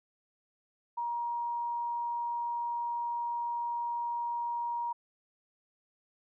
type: tone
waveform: sine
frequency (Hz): 947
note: A#5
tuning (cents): +27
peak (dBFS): -31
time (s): 0.97-4.93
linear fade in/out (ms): 10
effects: none